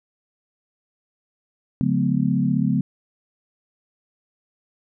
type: tone cluster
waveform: sine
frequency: 141.1 / 179.3 / 214.8 / 250.6 Hz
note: C#3 / F3 / A3 / B3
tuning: +31 / +46 / -41 / +25 cents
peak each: -23 dBFS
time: 1.81-2.81 s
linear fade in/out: 0 ms
effects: none